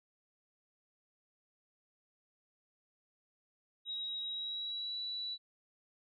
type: tone with pitch glide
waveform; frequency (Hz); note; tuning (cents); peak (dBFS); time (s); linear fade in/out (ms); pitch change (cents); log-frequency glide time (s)
sine; 3823 to 3942; A#7 to B7; +43 to -4; -37; 3.85-5.38; 50; +53; 4.27-4.99
effects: none